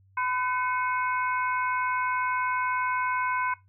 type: harmonic tone with a mistuned harmonic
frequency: 504 Hz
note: B4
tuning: 35 cents sharp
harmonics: 2 / 3 / 4 / 5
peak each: -27 / -31 / -34 / -42 dBFS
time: 0.17-3.54 s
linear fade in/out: 5 ms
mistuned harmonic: 4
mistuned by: +140 cents
effects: noise-tail reverb RT60 0.2 s tail -19 dB re dry + added 96 Hz sine -57 dBFS peak until 3.68 s